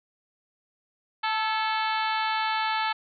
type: harmonic tone with a mistuned harmonic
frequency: 440 Hz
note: A4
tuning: in tune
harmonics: 2 / 3 / 4 / 5 / 6 / 7 / 8 / 9 / 10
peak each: -27 / -31 / -33 / -35 / -37 / -38 / -39 / -40 / -41 dBFS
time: 1.23-2.93 s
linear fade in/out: 10 ms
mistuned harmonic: 4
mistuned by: -44 cents
effects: none